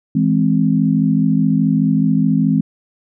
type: chord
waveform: sine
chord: E augmented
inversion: none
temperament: equal with one note detuned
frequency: 162.83 / 207.7 / 261.6 Hz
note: E3 / G#3 / B#3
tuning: -21 / 0 / 0 cents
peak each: -16 dBFS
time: 0.15-2.61 s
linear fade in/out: 5 ms
effects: none